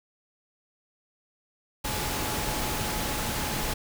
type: tone in noise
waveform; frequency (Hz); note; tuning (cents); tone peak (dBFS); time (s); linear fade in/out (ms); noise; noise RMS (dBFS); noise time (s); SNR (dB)
sine; 850; G#5; +40; -38; 1.84-3.74; 10; pink; -30; 1.84-3.74; -11
effects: none